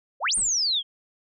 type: exponential two-way sweep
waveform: sine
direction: up then down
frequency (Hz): 474.6 to 9270 to 3139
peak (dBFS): -21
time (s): 0.2-0.83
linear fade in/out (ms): 50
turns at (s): 0.35
type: noise with exponential decay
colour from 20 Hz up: brown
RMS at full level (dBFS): -34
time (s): 0.37-0.61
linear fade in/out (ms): 5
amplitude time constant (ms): 52
effects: none